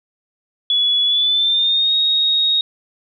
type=tone with pitch glide; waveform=sine; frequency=3402 to 3753 Hz; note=G#7 to A#7; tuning=+41 to +11 cents; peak=-13 dBFS; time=0.7-2.61 s; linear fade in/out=2 ms; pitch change=+170 cents; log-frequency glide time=1.05-1.95 s; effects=none